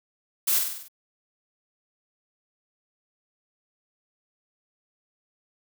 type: noise with echo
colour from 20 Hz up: blue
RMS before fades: -23 dBFS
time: 0.47-0.59 s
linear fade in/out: 10 ms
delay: 49 ms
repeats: 6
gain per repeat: -4 dB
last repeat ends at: 0.884 s
effects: none